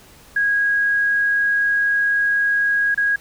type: tone with dropouts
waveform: sine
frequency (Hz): 1646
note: G#6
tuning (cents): -16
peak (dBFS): -15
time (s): 0.36-3.16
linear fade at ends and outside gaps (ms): 5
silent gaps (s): 2.946-2.975
effects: pink hiss -47 dBFS RMS until 3.2 s